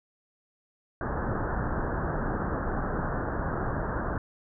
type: low-pass noise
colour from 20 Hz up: pink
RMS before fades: -30 dBFS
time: 1.01-4.18 s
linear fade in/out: 2 ms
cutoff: 1700 Hz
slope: 96 dB/octave
effects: none